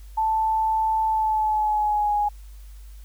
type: tone with pitch glide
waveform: sine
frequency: 880 to 830.6 Hz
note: A5 to G#5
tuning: 0 to 0 cents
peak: -19 dBFS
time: 0.17-2.29 s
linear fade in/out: 10 ms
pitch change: -100 cents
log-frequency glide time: 1.06-2.14 s
effects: added 50 Hz sine -39 dBFS peak until 3.04 s + white hiss -57 dBFS RMS until 3.04 s